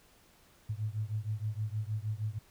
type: beating tone pair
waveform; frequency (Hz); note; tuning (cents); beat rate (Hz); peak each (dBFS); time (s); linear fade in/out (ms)
sine; 104.7 / 111.1; G#2 / A2; +15 / +17; 6.4; -35 / -36; 0.69-2.39; 10
effects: pink hiss -63 dBFS RMS until 2.5 s